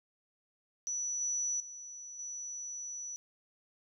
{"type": "tone with level steps", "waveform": "sine", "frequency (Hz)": 5920, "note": "F#8", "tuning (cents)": 0, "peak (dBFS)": [-33, -31, -44, -39], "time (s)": [0.87, 3.16], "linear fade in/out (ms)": 0, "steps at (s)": [1.21, 1.6, 2.19], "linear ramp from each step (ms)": 2, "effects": []}